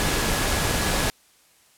sine tone in noise, 1680 Hz, G#6, 19 cents sharp, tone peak -34 dBFS, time 0-1.1 s, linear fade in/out 0 ms, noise pink, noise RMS -23 dBFS, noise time 0-1.1 s, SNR -14 dB, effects white hiss -58 dBFS RMS until 1.77 s + low-pass 12000 Hz 12 dB/octave

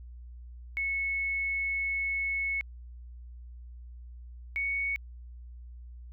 sine tone pair in turn, 2200 / 2223 Hz, C#7 / C#7, -14 / +4 cents, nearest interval unison, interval 18 cents, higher second, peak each -28 dBFS, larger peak neither, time 0.77-2.61 / 4.56-4.96 s, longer first, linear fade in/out 0 ms, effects added 60 Hz sine -43 dBFS peak until 6.12 s

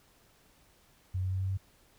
sine tone with pitch steps, 92.5 / 93.36 / 94.23 / 95.1 / 95.98 Hz, F#2 / F#2 / F#2 / F#2 / G2, 0 / +16 / +32 / +48 / -36 cents, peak -29 dBFS, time 1.14-1.575 s, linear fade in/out 10 ms, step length 87 ms, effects pink hiss -64 dBFS RMS until 1.98 s

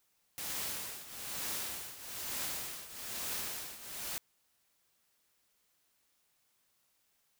white noise with tremolo, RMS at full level -37 dBFS, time 0.38-4.18 s, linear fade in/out 0 ms, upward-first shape triangle, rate 1.1 Hz, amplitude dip 80%, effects white hiss -75 dBFS RMS until 7.39 s

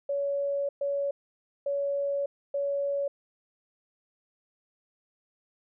sine tone bursts at uneven times, 563 Hz, C#5, 27 cents sharp, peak -26 dBFS, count 4, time 0.09-0.69 / 0.81-1.11 / 1.66-2.26 / 2.54-3.08 s, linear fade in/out 5 ms, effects none

